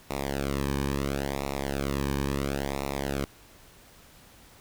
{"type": "tone with flanger", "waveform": "sawtooth", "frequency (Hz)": 69.3, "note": "C#2", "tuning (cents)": 0, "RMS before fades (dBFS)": -30, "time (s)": [0.1, 3.25], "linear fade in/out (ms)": 5, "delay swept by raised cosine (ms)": [0.63, 1.49], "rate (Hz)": 0.73, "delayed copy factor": -1, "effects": ["pink hiss -54 dBFS RMS until 4.6 s"]}